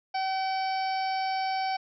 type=harmonic tone; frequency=764 Hz; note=G5; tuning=45 cents flat; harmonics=1 / 2 / 3 / 4 / 5 / 6 / 7; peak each=-27 / -41 / -38 / -46 / -51 / -41 / -42 dBFS; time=0.14-1.77 s; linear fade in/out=10 ms; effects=none